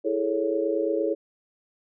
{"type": "chord", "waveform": "sine", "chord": "A major seventh", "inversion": "second", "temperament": "equal with one note detuned", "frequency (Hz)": [329.6, 415.3, 444.1, 554.4], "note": ["E4", "G#4", "A4", "C#5"], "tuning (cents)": [0, 0, 16, 0], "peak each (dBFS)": -28, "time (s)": [0.04, 1.15], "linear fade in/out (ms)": 20, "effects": []}